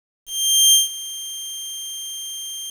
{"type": "tone with ADSR envelope", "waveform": "20% pulse", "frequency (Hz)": 3175, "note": "G7", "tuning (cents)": 21, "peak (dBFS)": -4, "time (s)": [0.26, 2.7], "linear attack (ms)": 470, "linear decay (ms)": 150, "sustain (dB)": -19, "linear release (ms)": 3, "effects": ["7-bit"]}